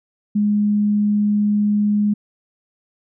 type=tone; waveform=sine; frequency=207.7 Hz; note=G#3; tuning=in tune; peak=-14 dBFS; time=0.35-2.14 s; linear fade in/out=10 ms; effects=none